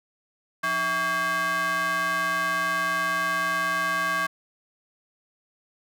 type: ring-modulated tone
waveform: square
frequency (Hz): 239.1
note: A#3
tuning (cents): +44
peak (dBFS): -21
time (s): 0.63-4.27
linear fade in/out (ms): 10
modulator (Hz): 1370
effects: none